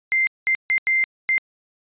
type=tone bursts at uneven times; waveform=sine; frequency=2089 Hz; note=C7; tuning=3 cents flat; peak=-16 dBFS; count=5; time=0.12-0.27 / 0.47-0.55 / 0.7-0.78 / 0.87-1.04 / 1.29-1.38 s; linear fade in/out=0 ms; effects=resampled to 8000 Hz